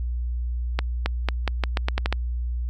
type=accelerating click train; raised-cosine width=0.3 ms; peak=-7 dBFS; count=10; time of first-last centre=0.79-2.126 s; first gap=270 ms; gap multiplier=0.84; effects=added 60 Hz sine -24 dBFS peak until 2.69 s